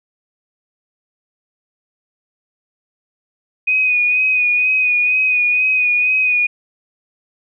sine tone with vibrato, 2489 Hz, D#7, in tune, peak -12 dBFS, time 3.67-6.47 s, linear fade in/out 10 ms, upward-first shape sine, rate 2.1 Hz, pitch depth 31 cents each way, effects none

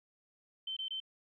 sine tone bursts, 3091 Hz, G7, 25 cents flat, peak -36 dBFS, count 3, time 0.67-1.002 s, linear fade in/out 5 ms, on 96 ms, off 22 ms, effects 13-bit

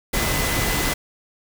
sine tone in noise, 2014 Hz, B6, 33 cents sharp, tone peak -30 dBFS, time 0.13-0.94 s, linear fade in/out 10 ms, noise pink, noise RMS -22 dBFS, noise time 0.13-0.94 s, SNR -11 dB, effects none

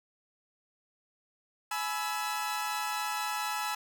sawtooth chord, E major, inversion first, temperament equal with one note detuned, 844.2 / 987.8 / 1318.5 Hz, G#5 / B5 / E6, +28 / 0 / 0 cents, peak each -31 / -34 / -32 dBFS, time 1.71-3.75 s, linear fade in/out 5 ms, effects none

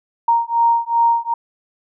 sine beating tone pair, 930 / 932.6 Hz, A#5 / A#5, -4 / +1 cents, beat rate 2.6 Hz, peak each -16 dBFS, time 0.28-1.34 s, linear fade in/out 5 ms, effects none

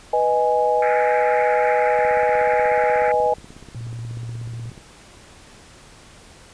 sine chord, G# minor, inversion first, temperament equal, 493.9 / 622.3 / 830.6 Hz, B4 / D#5 / G#5, 0 / 0 / 0 cents, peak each -20 / -21 / -19 dBFS, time 0.13-3.34 s, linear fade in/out 5 ms
white band-pass noise, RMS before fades -28 dBFS, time 0.82-3.12 s, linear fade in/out 5 ms, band 1300 to 2300 Hz, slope 96 dB/octave
click train, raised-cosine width 3 ms, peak -28 dBFS, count 47, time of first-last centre 1.99-4.778 s, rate 16.5 Hz
sine tone with vibrato, 116.54 Hz, A#2, in tune, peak -28 dBFS, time 3.75-4.7 s, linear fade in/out 5 ms, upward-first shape square, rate 11 Hz, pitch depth 17 cents each way
effects pink hiss -46 dBFS RMS until 6.53 s + resampled to 22050 Hz

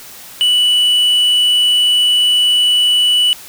sine tone with hard clipping, 2960 Hz, F#7, in tune, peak -10 dBFS, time 0.41-3.33 s, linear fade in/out 0 ms, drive 3 dB, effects white hiss -35 dBFS RMS until 3.48 s

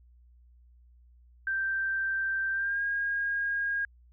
sine tone with pitch glide, 1568 to 1628 Hz, G6 to G#6, 0 to -35 cents, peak -27 dBFS, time 1.47-3.85 s, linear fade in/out 2 ms, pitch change +65 cents, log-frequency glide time 2.52-2.83 s, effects added 60 Hz sine -55 dBFS peak until 4.12 s

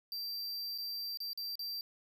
square tone with dropouts, 4699 Hz, D8, in tune, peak -38 dBFS, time 0.12-1.81 s, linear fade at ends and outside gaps 1 ms, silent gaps 0.778-0.784 / 1.173-1.203 / 1.332-1.375 / 1.555-1.593 s, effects none

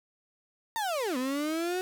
35% pulse linear two-way sweep, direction down then up, 932.3 to 247.5 to 373.4 Hz, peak -27 dBFS, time 0.76-1.81 s, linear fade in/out 0 ms, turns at 1.17 s, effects none

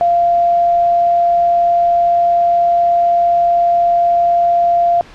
sine tone, 692 Hz, F5, 16 cents flat, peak -9 dBFS, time 0.01-5.01 s, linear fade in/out 0 ms, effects pink hiss -39 dBFS RMS until 5.14 s + low-pass 4000 Hz 12 dB/octave

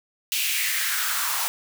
white noise with high-pass filter sweep, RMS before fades -25 dBFS, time 0.32-1.48 s, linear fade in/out 0 ms, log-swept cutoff 2900 to 890 Hz, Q 3.1, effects none

